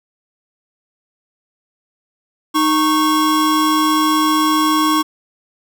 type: tone pair together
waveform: square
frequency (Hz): 309.2 / 1102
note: D#4 / C#6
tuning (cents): -11 / -11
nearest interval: octave + minor seventh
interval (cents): 2200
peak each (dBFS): -16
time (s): 2.54-5.03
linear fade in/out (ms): 20
effects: none